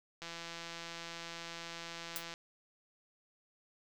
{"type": "click train", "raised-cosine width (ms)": 0.2, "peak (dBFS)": -27, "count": 357, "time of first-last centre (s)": [0.22, 2.339], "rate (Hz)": 168}
{"type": "noise with exponential decay", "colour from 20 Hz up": "blue", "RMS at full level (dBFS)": -35, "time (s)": [2.16, 2.25], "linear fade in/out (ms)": 0, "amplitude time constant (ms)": 18}
{"effects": []}